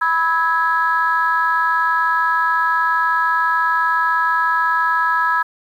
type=chord; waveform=sine; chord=E major; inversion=second; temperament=equal with one note detuned; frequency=987.8 / 1297.4 / 1661.2 Hz; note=B5 / E6 / G#6; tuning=0 / -28 / 0 cents; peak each=-18 dBFS; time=0.01-5.43 s; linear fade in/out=10 ms; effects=tanh soft clip ceiling -6 dBFS + 8-bit